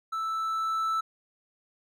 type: tone with level ramp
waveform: triangle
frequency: 1318.5 Hz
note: E6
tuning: in tune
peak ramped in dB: -27 to -23 dBFS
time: 0.12-1.01 s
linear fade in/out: 10 ms
effects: none